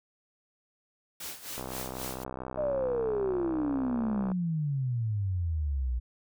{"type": "noise with tremolo", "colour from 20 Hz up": "white", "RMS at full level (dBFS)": -38, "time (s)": [1.2, 2.24], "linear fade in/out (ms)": 5, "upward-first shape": "sine", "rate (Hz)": 3.8, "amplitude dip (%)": 75}
{"type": "click train", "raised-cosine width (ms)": 1, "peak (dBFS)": -23, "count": 177, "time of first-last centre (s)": [1.58, 4.317], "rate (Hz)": 64.3}
{"type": "exponential sweep", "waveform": "sine", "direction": "down", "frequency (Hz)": [622.3, 58.27], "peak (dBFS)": -27, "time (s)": [2.57, 6], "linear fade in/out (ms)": 20}
{"effects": []}